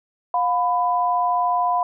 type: tone pair together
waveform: sine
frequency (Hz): 711.8 / 998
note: F5 / B5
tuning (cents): +33 / +18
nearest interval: tritone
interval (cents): 585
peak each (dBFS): -20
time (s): 0.34-1.83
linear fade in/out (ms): 2
effects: none